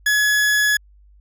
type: tone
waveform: 40% pulse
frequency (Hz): 1693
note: G#6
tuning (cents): +33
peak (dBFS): -14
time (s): 0.06-0.77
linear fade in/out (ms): 5
effects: added 50 Hz sine -47 dBFS peak until 1.2 s